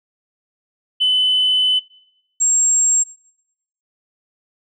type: tone pair in turn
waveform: sine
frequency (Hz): 3018 / 7531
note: F#7 / A#8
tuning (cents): +34 / +17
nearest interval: octave + major third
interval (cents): 1583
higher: second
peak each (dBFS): -11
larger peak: neither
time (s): 1-1.8 / 2.4-3.04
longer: first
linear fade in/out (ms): 20
effects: noise-tail reverb RT60 0.8 s tail -22 dB re dry + tanh soft clip ceiling -8 dBFS